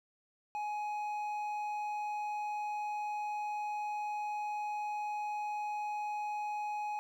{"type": "tone with hard clipping", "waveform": "triangle", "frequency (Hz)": 838, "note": "G#5", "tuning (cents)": 15, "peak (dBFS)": -36, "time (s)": [0.55, 6.99], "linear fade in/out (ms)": 0, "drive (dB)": 9, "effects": []}